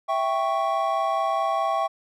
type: chord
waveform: triangle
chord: C# diminished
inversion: first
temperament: equal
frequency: 659.3 / 784 / 1108.7 Hz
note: E5 / G5 / C#6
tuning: 0 / 0 / 0 cents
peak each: -24 dBFS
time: 0.08-1.88 s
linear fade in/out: 20 ms
effects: none